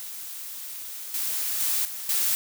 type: noise with level steps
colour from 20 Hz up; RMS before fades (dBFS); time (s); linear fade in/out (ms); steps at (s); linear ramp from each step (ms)
blue; -37 / -28 / -25 / -35 / -24; 0-2.35; 0; 1.14 / 1.6 / 1.85 / 2.09; 2
effects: none